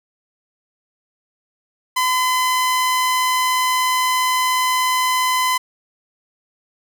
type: tone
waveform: sawtooth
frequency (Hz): 1017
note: C6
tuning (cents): -50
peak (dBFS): -12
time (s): 1.96-5.58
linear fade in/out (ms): 10
effects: none